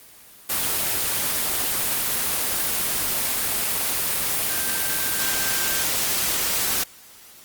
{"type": "tone in noise", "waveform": "sine", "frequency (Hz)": 1568, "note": "G6", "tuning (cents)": 0, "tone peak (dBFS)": -32, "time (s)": [4.49, 5.84], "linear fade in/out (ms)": 10, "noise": "white", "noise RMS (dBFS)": -23, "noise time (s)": [0.49, 6.84], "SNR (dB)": -12, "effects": ["white hiss -47 dBFS RMS until 7.44 s", "Opus 24 kbps"]}